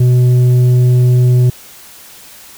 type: tone with tanh clipping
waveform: triangle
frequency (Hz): 124.5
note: B2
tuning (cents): +14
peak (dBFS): -7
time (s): 0-1.5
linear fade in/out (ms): 5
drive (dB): 10
effects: white hiss -37 dBFS RMS until 2.57 s